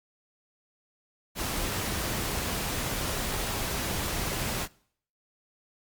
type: noise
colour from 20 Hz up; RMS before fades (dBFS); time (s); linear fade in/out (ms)
pink; -31; 1.35-4.68; 50
effects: noise-tail reverb RT60 0.6 s tail -23 dB re dry + Opus 48 kbps